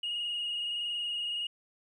sine tone with frequency modulation, 2870 Hz, F7, 47 cents sharp, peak -30 dBFS, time 0.03-1.47 s, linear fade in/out 5 ms, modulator 21.5 Hz, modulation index 2, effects tanh soft clip ceiling -28 dBFS + 12-bit

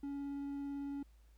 triangle tone with vibrato, 281.3 Hz, C#4, 26 cents sharp, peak -37 dBFS, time 0.03-1.03 s, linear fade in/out 5 ms, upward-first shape triangle, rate 18 Hz, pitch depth 8 cents each way, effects added 54 Hz sine -60 dBFS peak until 1.37 s + pink hiss -75 dBFS RMS until 1.37 s

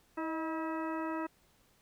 harmonic tone with a mistuned harmonic, 322.2 Hz, E4, 39 cents flat, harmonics 1 / 2 / 3 / 4 / 5 / 6 / 8, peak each -36 / -42 / -41 / -43 / -49 / -49 / -53 dBFS, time 0.17-1.27 s, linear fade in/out 10 ms, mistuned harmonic 2, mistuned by -45 cents, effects pink hiss -68 dBFS RMS until 1.81 s

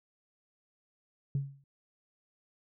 sine tone with exponential decay, 138.59 Hz, C#3, in tune, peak -24 dBFS, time 1.35-1.64 s, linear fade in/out 2 ms, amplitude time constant 61 ms, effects tanh soft clip ceiling -24 dBFS

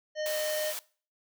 harmonic tone, 613 Hz, D#5, 26 cents flat, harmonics 1 / 3 / 5 / 7 / 9 / 10, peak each -30 / -40 / -44 / -47 / -49 / -50 dBFS, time 0.15-0.74 s, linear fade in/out 50 ms
white high-pass noise, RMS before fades -37 dBFS, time 0.26-0.79 s, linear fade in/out 0 ms, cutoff 410 Hz, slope 24 dB/octave
effects noise-tail reverb RT60 0.4 s tail -21 dB re dry

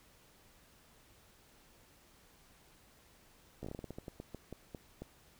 slowing click train, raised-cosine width 2 ms, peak -30 dBFS, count 16, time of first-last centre 3.63-5.02 s, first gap 15 ms, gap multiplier 1.23, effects pink hiss -64 dBFS RMS until 5.39 s

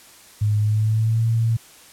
sine tone with pitch glide, 105.3 to 114.17 Hz, G#2 to A#2, +24 to -36 cents, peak -16 dBFS, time 0.41-1.57 s, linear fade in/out 10 ms, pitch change +140 cents, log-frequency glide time 0.59-1.26 s, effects white hiss -47 dBFS RMS until 1.92 s + low-pass 12000 Hz 12 dB/octave

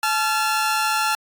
sawtooth tone pair together, 864 / 1371.5 Hz, A5 / F6, -32 / -32 cents, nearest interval minor sixth, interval 800 cents, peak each -18 dBFS, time 0.03-1.15 s, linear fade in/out 2 ms, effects AAC 64 kbps

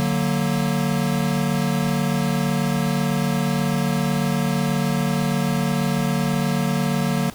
square chord, D augmented, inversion none, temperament equal, 146.83 / 185 / 233.1 Hz, D3 / F#3 / A#3, 0 / 0 / 0 cents, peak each -24 / -24 / -25 dBFS, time 0-7.3 s, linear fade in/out 0 ms, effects pink hiss -42 dBFS RMS until 7.34 s

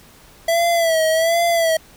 square tone with vibrato, 660 Hz, E5, 2 cents sharp, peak -15 dBFS, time 0.48-1.77 s, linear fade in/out 5 ms, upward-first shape sine, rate 1.3 Hz, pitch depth 66 cents each way, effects pink hiss -47 dBFS RMS until 1.96 s

